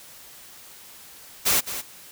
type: noise with echo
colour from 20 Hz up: white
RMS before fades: -20 dBFS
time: 1.45-1.61 s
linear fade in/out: 20 ms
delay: 210 ms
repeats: 1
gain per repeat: -11 dB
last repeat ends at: 1.82 s
effects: white hiss -46 dBFS RMS until 2.11 s